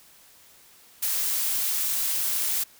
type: noise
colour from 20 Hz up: blue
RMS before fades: -26 dBFS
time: 1.02-2.64 s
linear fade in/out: 10 ms
effects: white hiss -54 dBFS RMS until 2.79 s